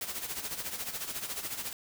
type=noise with tremolo; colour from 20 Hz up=white; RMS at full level=-35 dBFS; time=0.01-1.73 s; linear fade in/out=2 ms; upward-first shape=sine; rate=14 Hz; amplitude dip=65%; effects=none